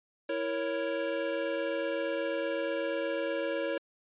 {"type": "chord", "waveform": "square", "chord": "A# diminished", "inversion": "second", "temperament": "equal", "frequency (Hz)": [329.6, 466.2, 554.4], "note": ["E4", "A#4", "C#5"], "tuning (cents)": [0, 0, 0], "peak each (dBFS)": [-37, -37, -33], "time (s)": [0.29, 3.78], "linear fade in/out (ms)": 5, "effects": ["resampled to 8000 Hz"]}